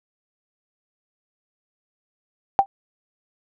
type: tone with exponential decay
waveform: sine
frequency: 786 Hz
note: G5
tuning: 4 cents sharp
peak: -6 dBFS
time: 2.59-2.66 s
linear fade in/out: 0 ms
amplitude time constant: 15 ms
effects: none